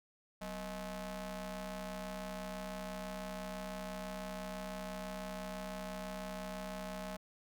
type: ring-modulated tone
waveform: sawtooth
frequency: 220 Hz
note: A3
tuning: in tune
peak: -34 dBFS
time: 0.41-7.17 s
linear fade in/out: 10 ms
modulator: 407 Hz
effects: none